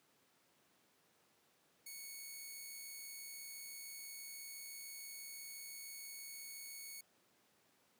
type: tone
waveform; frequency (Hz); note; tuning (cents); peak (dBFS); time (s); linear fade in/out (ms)
5% pulse; 2217; C#7; 0; -38; 1.86-7.01; 5
effects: pink hiss -73 dBFS RMS until 7.99 s + high-pass 200 Hz 12 dB/octave